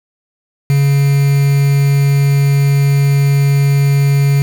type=tone with quantisation; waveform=triangle; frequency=140.2 Hz; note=C#3; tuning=20 cents sharp; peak=-6 dBFS; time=0.7-4.42 s; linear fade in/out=0 ms; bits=4; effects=none